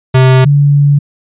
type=tone pair in turn; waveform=square / sine; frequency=130 / 143.45 Hz; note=C3 / D3; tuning=-11 / -40 cents; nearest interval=major second; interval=171 cents; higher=second; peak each=-4 dBFS; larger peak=neither; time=0.14-0.45 / 0.45-0.99 s; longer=second; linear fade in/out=10 ms; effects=resampled to 8000 Hz